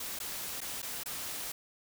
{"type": "noise with dropouts", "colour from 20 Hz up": "white", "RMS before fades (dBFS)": -39, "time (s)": [0, 1.52], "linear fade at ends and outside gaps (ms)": 5, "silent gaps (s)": [[0.19, 0.2], [0.606, 0.614], [0.819, 0.827], [1.035, 1.058]], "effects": []}